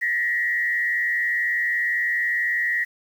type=tone with frequency modulation; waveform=sine; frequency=1905 Hz; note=A#6; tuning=37 cents sharp; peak=-20 dBFS; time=0.01-2.85 s; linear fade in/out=20 ms; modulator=116 Hz; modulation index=0.76; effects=8-bit